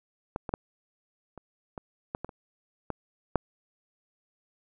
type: clicks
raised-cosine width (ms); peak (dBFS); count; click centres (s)
1; -17 / -20 / -13 / -29 / -23 / -17 / -20 / -30 / -17 / -8; 10; 0.361 / 0.492 / 0.539 / 1.377 / 1.778 / 2.149 / 2.246 / 2.292 / 2.903 / 3.357
effects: none